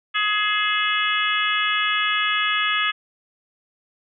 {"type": "harmonic tone with a mistuned harmonic", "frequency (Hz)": 420, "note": "G#4", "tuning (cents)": 19, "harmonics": [3, 4, 5, 6, 7, 8], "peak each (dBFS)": [-24, -25, -26, -27, -27, -28], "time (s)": [0.14, 2.92], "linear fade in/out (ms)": 20, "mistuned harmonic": 6, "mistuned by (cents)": 44, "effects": []}